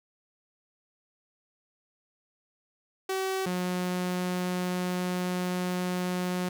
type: tone pair in turn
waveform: sawtooth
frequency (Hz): 380.9 / 180.75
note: G4 / F#3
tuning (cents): -50 / -40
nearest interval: octave + minor second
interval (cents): 1290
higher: first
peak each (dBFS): -24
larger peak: neither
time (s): 3.09-3.46 / 3.46-6.49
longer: second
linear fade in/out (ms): 5
effects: none